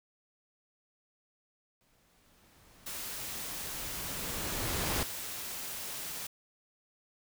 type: noise with exponential growth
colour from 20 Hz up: pink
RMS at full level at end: -31 dBFS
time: 1.81-5.03 s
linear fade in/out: 0 ms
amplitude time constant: 700 ms
type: noise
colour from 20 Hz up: white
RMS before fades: -40 dBFS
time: 2.86-6.27 s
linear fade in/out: 5 ms
effects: none